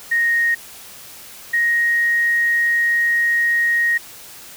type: tone pair in turn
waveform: sine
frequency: 1864.7 / 1875.3 Hz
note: A#6 / A#6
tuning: 0 / +10 cents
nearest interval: unison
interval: 10 cents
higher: second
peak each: -14 dBFS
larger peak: neither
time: 0.11-0.55 / 1.53-3.98 s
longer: second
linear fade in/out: 10 ms
effects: white hiss -39 dBFS RMS until 4.56 s